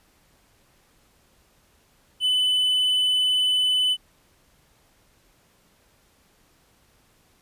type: tone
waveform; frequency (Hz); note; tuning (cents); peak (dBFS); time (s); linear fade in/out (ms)
triangle; 3006; F#7; +27; -17; 2.2-3.97; 50
effects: pink hiss -61 dBFS RMS until 7.41 s + resampled to 32000 Hz